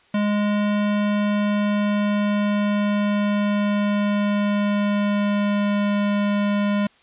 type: tone with pitch glide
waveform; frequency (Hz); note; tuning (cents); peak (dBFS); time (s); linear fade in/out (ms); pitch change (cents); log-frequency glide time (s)
square; 206.9 to 204.3; G#3 to G#3; -6 to -28; -19; 0.14-6.87; 5; -22; 0.65-5.96
effects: white hiss -56 dBFS RMS until 7.02 s + resampled to 8000 Hz